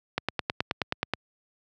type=click train; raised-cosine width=0.3 ms; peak=-9 dBFS; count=10; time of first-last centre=0.18-1.136 s; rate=9.41 Hz; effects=high-pass 80 Hz 12 dB/octave